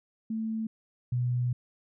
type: tone pair in turn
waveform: sine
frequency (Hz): 221.6 / 123.19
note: A3 / B2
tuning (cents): +13 / -4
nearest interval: minor seventh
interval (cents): 1017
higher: first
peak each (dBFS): -29 / -25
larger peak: second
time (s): 0.3-0.67 / 1.12-1.53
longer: second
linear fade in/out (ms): 5
effects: none